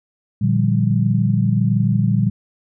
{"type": "chord", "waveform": "sine", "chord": "G minor seventh", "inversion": "first", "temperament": "equal with one note detuned", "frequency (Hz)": [116.54, 148.8, 174.61, 196], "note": ["Bb2", "D3", "F3", "G3"], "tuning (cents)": [0, 23, 0, 0], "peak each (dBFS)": [-17, -21, -22, -19], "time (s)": [0.41, 2.3], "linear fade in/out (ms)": 10, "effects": []}